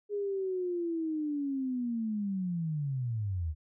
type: linear sweep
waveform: sine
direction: down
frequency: 415.3 to 73.42 Hz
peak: -30 dBFS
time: 0.09-3.55 s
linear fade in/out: 50 ms
effects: none